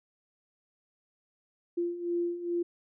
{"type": "beating tone pair", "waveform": "sine", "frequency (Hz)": [344.3, 346.7], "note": ["F4", "F4"], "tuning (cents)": [-25, -13], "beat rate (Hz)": 2.4, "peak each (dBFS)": [-35, -30], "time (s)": [1.77, 2.63], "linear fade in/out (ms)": 10, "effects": []}